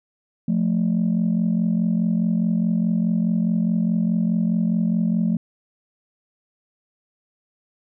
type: tone pair together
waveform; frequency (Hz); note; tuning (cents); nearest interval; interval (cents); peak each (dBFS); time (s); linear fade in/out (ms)
sine; 176.51 / 221.3; F3 / A3; +19 / +10; major third; 391; -19 / -19; 0.48-5.37; 5
effects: tanh soft clip ceiling -13 dBFS